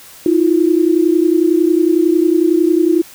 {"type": "tone pair together", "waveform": "sine", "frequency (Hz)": [320, 351], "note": ["D#4", "F4"], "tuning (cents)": [49, 9], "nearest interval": "major second", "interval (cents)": 160, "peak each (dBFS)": -12, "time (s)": [0.26, 3.02], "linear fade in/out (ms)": 2, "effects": ["white hiss -39 dBFS RMS until 3.14 s"]}